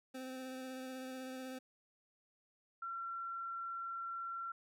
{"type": "tone with vibrato", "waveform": "25% pulse", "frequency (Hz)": 259.2, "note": "C4", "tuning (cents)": -16, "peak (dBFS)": -40, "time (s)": [0.14, 1.59], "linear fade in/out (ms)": 10, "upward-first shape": "triangle", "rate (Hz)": 16, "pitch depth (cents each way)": 20}
{"type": "tone", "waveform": "sine", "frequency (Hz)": 1361, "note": "F6", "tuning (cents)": -45, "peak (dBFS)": -40, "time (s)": [2.82, 4.52], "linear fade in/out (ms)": 5}
{"effects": []}